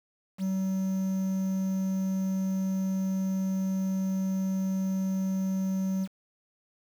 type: tone with quantisation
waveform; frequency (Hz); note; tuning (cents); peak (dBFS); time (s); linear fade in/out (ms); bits
triangle; 190.3; F#3; +49; -24; 0.38-6.08; 50; 8
effects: none